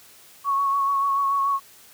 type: tone with vibrato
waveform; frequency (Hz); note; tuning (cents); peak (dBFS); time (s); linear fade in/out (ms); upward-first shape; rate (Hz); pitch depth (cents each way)
sine; 1108.7; C#6; 0; -19; 0.44-1.6; 50; sine; 6.9; 24
effects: white hiss -50 dBFS RMS until 1.93 s + high-pass 60 Hz 12 dB/octave